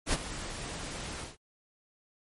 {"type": "noise with ADSR envelope", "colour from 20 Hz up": "pink", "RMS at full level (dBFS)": -26, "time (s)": [0.06, 1.37], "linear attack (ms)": 68, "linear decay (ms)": 38, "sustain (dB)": -13, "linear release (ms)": 170, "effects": ["MP3 48 kbps"]}